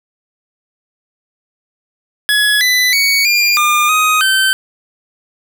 25% pulse tone with pitch steps, 1687 / 1997 / 2238 / 2401 / 1206 / 1252 / 1545 Hz, G#6 / B6 / C#7 / D7 / D6 / D#6 / G6, +27 / +19 / +16 / +38 / +46 / +10 / -26 cents, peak -6 dBFS, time 2.29-4.53 s, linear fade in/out 0 ms, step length 320 ms, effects none

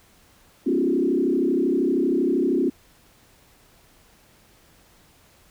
sine tone with frequency modulation, 311.1 Hz, D#4, in tune, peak -18 dBFS, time 0.66-2.7 s, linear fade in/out 10 ms, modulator 32.8 Hz, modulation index 2.2, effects pink hiss -56 dBFS RMS until 5.5 s

